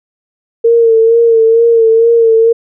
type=tone with vibrato; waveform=sine; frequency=456.9 Hz; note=A#4; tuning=35 cents flat; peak=-4 dBFS; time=0.64-2.53 s; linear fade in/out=10 ms; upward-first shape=sine; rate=2.2 Hz; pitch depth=37 cents each way; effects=none